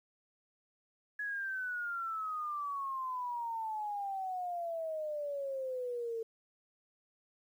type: exponential sweep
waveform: sine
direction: down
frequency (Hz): 1692 to 448.8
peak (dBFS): -35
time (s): 1.19-6.23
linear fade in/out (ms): 5
effects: 11-bit